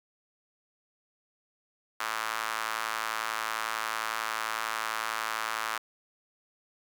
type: tone with high-pass filter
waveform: sawtooth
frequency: 111.1 Hz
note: A2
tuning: 17 cents sharp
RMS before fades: -33 dBFS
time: 2-5.78 s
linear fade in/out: 5 ms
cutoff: 1200 Hz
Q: 2.2
effects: none